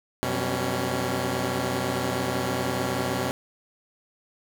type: tone cluster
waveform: 10% pulse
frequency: 90.4 / 125.7 / 193.4 / 277.7 Hz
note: F#2 / B2 / G3 / C#4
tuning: -40 / +31 / -23 / +3 cents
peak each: -25 / -20 / -24 / -23 dBFS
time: 0.23-3.31 s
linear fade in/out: 0 ms
effects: none